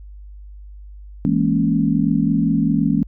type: chord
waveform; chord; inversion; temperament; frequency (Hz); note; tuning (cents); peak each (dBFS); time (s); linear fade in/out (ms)
sine; A# half-diminished seventh; second; equal; 164.81 / 207.7 / 233.1 / 277.2; E3 / G#3 / A#3 / C#4; 0 / 0 / 0 / 0; -20; 1.25-3.03; 0
effects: added 50 Hz sine -35 dBFS peak until 3.07 s